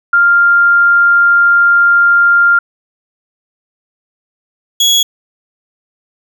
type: tone pair in turn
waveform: sine / 30% pulse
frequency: 1396.9 / 3346 Hz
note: F6 / G#7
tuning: 0 / +12 cents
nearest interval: octave + minor third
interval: 1512 cents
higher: second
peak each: -5 dBFS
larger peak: neither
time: 0.13-2.59 / 4.8-5.03 s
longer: first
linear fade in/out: 5 ms
effects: none